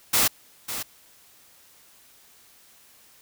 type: noise with echo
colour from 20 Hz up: white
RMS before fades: -20 dBFS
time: 0.13-0.28 s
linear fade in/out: 10 ms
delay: 550 ms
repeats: 1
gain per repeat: -11 dB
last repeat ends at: 0.83 s
effects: white hiss -55 dBFS RMS until 3.21 s